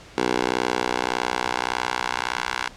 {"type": "tone with high-pass filter sweep", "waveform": "10% pulse", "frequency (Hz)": 61.74, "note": "B1", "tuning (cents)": 0, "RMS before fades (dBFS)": -25, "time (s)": [0.18, 2.69], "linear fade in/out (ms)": 0, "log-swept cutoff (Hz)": [400, 1200], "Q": 1.2, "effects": ["pink hiss -45 dBFS RMS until 2.76 s", "low-pass 6000 Hz 12 dB/octave"]}